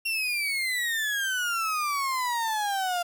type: exponential sweep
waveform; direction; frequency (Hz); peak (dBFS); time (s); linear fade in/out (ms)
35% pulse; down; 2753 to 691; -24; 0.05-3.03; 10
effects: 9-bit